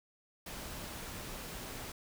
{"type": "noise", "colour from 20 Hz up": "pink", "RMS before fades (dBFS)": -44, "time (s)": [0.46, 1.92], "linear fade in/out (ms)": 5, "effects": []}